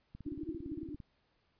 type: click train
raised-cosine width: 5 ms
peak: -35 dBFS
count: 16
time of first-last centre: 0.15-1.002 s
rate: 17.6 Hz
type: band-pass noise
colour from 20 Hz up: pink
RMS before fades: -42 dBFS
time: 0.25-0.96 s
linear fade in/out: 20 ms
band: 280 to 330 Hz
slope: 96 dB/octave
effects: pink hiss -75 dBFS RMS until 1.59 s + resampled to 11025 Hz